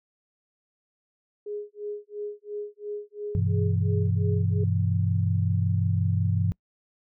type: tone with tremolo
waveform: sine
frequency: 415.3 Hz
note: G#4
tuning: in tune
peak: -29 dBFS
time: 1.46-4.64 s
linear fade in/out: 5 ms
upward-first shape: sine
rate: 2.9 Hz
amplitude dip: 100%
type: chord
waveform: sine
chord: E minor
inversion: first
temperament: equal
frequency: 98 / 123.47 / 164.81 Hz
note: G2 / B2 / E3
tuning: 0 / 0 / 0 cents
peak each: -23 / -29 / -28 dBFS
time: 3.35-6.52 s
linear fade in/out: 0 ms
effects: noise-tail reverb RT60 0.1 s tail -25 dB re dry